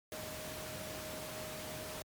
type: tone in noise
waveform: sine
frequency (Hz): 622.3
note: D#5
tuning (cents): 0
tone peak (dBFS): -47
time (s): 0.12-2.02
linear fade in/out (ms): 0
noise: pink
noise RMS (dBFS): -44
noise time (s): 0.12-2.02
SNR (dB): -6
effects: high-pass 80 Hz 12 dB/octave + MP3 96 kbps